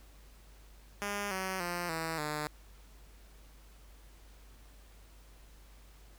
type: tone with pitch steps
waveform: 5% pulse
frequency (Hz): 203.4 / 188.69 / 175.04 / 162.37 / 150.63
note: G#3 / F#3 / F3 / E3 / D3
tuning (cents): -36 / +34 / +4 / -26 / +44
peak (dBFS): -23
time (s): 1.02-2.47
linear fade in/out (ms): 0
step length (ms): 290
effects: added 50 Hz sine -54 dBFS peak until 6.18 s + pink hiss -62 dBFS RMS until 6.18 s